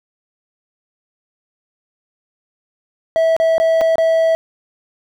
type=tone with dropouts; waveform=triangle; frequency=652 Hz; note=E5; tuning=19 cents flat; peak=-9 dBFS; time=3.16-4.35 s; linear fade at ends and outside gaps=0 ms; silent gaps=3.365-3.4 / 3.581-3.6 / 3.81-3.814 / 3.956-3.982 s; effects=none